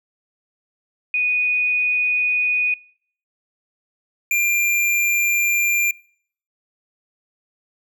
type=tone pair in turn; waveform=sine / square; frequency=2477 / 2385 Hz; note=D#7 / D7; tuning=-8 / +26 cents; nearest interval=minor second; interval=66 cents; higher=first; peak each=-17 dBFS; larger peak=neither; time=1.14-2.74 / 4.31-5.91 s; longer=neither; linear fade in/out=2 ms; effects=noise-tail reverb RT60 0.6 s tail -25 dB re dry